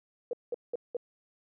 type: tone bursts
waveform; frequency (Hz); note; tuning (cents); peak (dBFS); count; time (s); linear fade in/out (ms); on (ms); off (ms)
sine; 482; B4; -42; -29; 4; 0.31-0.968; 2; 22; 190
effects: none